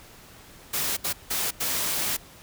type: noise bursts at uneven times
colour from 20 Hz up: white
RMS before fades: -27 dBFS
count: 4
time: 0.73-0.97 / 1.04-1.13 / 1.3-1.51 / 1.6-2.17 s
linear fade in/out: 10 ms
effects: pink hiss -49 dBFS RMS until 2.42 s